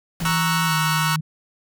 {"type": "noise with exponential decay", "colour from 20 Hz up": "pink", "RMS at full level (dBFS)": -30, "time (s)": [0.2, 0.71], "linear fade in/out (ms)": 2, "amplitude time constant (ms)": 110}
{"type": "tone with pitch glide", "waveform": "sine", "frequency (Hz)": [164.81, 155.83], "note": ["E3", "D#3"], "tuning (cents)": [0, 3], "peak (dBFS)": -22, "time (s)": [0.21, 1.21], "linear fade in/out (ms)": 10, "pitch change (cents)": -97, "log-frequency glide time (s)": [0.66, 0.74]}
{"type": "chord", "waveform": "sawtooth", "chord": "F# dominant seventh", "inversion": "first", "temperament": "equal", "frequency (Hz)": [932.3, 1108.7, 1318.5, 1480], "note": ["A#5", "C#6", "E6", "F#6"], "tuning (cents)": [0, 0, 0, 0], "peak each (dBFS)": -22, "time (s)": [0.25, 1.16], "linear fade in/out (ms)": 2}
{"effects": []}